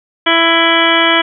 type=harmonic tone; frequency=331.9 Hz; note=E4; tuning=12 cents sharp; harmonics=1 / 2 / 3 / 4 / 5 / 6 / 7 / 9 / 10; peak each=-17 / -17 / -17 / -17 / -17 / -17 / -17 / -17 / -17 dBFS; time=0.26-1.22 s; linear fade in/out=10 ms; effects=none